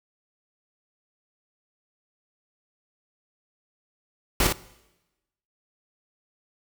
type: noise with echo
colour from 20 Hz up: pink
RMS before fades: -21 dBFS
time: 4.4-4.47 s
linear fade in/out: 2 ms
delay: 56 ms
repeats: 1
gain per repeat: -4 dB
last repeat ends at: 4.526 s
effects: noise-tail reverb RT60 1.0 s tail -20 dB re dry